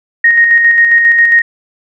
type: tone with tremolo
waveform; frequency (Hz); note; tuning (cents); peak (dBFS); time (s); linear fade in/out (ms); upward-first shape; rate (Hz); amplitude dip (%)
sine; 1864.7; A#6; 0; -3; 0.24-1.42; 5; square; 7.4; 35
effects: none